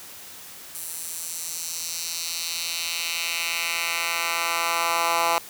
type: tone with high-pass filter sweep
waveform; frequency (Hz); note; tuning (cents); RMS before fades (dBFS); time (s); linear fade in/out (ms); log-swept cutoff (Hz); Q
10% pulse; 168.3; E3; +36; -27; 0.75-5.38; 0; 10000 to 900; 1.4
effects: white hiss -42 dBFS RMS until 5.49 s + high-pass 60 Hz 12 dB/octave